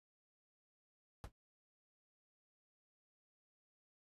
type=noise with exponential decay; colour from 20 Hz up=brown; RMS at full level=-39 dBFS; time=1.24-1.32 s; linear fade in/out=0 ms; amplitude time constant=16 ms; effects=resampled to 32000 Hz